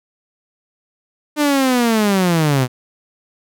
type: linear sweep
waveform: sawtooth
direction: down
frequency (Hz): 302.2 to 121.7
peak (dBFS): -9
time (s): 1.36-2.68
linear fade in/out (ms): 50
effects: none